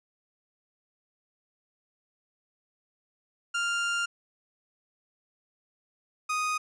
30% pulse tone pair in turn, 1396.9 / 1243.9 Hz, F6 / D#6, 0 / -1 cents, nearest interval major second, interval 201 cents, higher first, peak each -24 dBFS, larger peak neither, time 3.54-4.06 / 6.29-6.58 s, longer first, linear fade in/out 10 ms, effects resampled to 22050 Hz

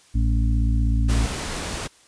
harmonic tone, 56.2 Hz, A1, 37 cents sharp, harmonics 1 / 2 / 4 / 5, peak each -18 / -24 / -30 / -32 dBFS, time 0.14-1.27 s, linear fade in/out 20 ms
pink noise, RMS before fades -29 dBFS, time 1.08-1.88 s, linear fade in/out 20 ms
effects white hiss -54 dBFS RMS until 2.07 s + resampled to 22050 Hz

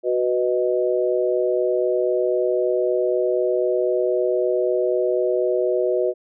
sine chord, B major, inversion second, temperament equal, 370 / 493.9 / 622.3 Hz, F#4 / B4 / D#5, 0 / 0 / 0 cents, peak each -21 / -22 / -23 dBFS, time 0.03-6.14 s, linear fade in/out 50 ms, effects none

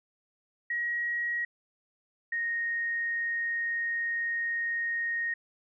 sine tone pair in turn, 1900 / 1862 Hz, A#6 / A#6, +33 / -2 cents, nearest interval unison, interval 35 cents, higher first, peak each -28 dBFS, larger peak neither, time 0.7-1.45 / 2.32-5.34 s, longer second, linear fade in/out 5 ms, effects none

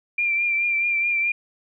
sine tone with vibrato, 2375 Hz, D7, 19 cents sharp, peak -19 dBFS, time 0.18-1.32 s, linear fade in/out 5 ms, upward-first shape triangle, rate 4.7 Hz, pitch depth 39 cents each way, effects none

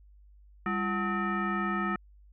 sine tone with frequency modulation, 740 Hz, F#5, in tune, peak -27 dBFS, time 0.66-1.96 s, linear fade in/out 2 ms, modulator 541 Hz, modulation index 2, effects added 50 Hz sine -53 dBFS peak until 2.32 s

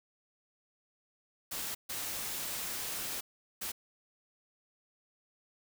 white noise bursts at uneven times, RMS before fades -38 dBFS, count 3, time 1.51-1.75 / 1.89-3.21 / 3.61-3.72 s, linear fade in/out 10 ms, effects none

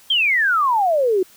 sine exponential sweep, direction down, 3275 to 356.8 Hz, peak -14 dBFS, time 0.1-1.23 s, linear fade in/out 5 ms, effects white hiss -49 dBFS RMS until 1.36 s

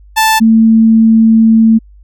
sawtooth / sine tone pair in turn, 880 / 223.7 Hz, A5 / A3, 0 / +29 cents, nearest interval 2 octaves, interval 2371 cents, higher first, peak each -3 dBFS, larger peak neither, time 0.16-0.4 / 0.4-1.79 s, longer second, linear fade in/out 20 ms, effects added 50 Hz sine -36 dBFS peak until 2.03 s

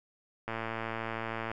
click train, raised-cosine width 0.5 ms, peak -20 dBFS, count 118, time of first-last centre 0.48-1.515 s, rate 113 Hz, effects none

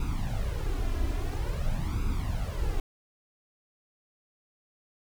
brown noise with flanger, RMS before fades -29 dBFS, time 0-2.8 s, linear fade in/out 2 ms, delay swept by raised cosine 0.8 to 3 ms, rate 0.49 Hz, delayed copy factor +0.75, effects none

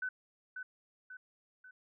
sine tone with echo, 1507 Hz, F#6, 31 cents sharp, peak -34 dBFS, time 0.02-0.09 s, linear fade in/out 5 ms, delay 540 ms, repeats 3, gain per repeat -6 dB, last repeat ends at 1.71 s, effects none

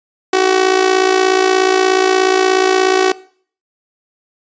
sawtooth tone with amplitude modulation, 376.5 Hz, F#4, 30 cents sharp, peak -3 dBFS, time 0.33-3.12 s, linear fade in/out 5 ms, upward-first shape sine, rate 56.8 Hz, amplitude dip 70%, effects noise-tail reverb RT60 0.5 s tail -20 dB re dry + resampled to 16000 Hz

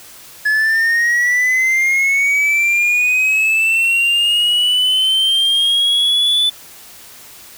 triangle linear sweep, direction up, 1703 to 3500 Hz, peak -10 dBFS, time 0.45-6.5 s, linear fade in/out 10 ms, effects white hiss -39 dBFS RMS until 7.57 s

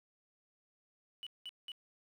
sine tone bursts, 2960 Hz, F#7, in tune, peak -40 dBFS, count 3, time 1.23-1.718 s, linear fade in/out 0 ms, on 36 ms, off 190 ms, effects tanh soft clip ceiling -40 dBFS + 11-bit

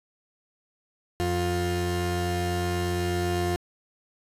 30% pulse tone pair together, 88.11 / 352.9 Hz, F2 / F4, +16 / +18 cents, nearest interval 2 octaves, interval 2402 cents, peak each -25 dBFS, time 1.2-3.56 s, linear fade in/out 0 ms, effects resampled to 32000 Hz

